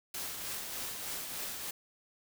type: noise with tremolo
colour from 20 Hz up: white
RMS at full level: -38 dBFS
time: 0.14-1.71 s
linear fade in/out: 5 ms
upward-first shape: triangle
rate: 3.3 Hz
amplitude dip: 40%
effects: none